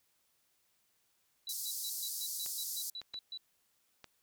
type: tone bursts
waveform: sine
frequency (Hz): 3951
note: B7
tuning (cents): 0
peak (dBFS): -40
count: 11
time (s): 1.47-3.375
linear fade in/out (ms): 2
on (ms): 55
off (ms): 130
type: band-pass noise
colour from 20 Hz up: white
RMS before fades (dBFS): -40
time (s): 1.49-2.9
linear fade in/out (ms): 2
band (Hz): 4400 to 16000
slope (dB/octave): 48
type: clicks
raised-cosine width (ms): 0.2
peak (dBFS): -31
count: 4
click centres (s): 2.462 / 3.016 / 3.142 / 4.043
effects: white hiss -75 dBFS RMS until 4.22 s